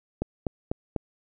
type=click train; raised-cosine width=2 ms; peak=-13 dBFS; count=4; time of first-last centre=0.22-0.963 s; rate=4.04 Hz; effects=none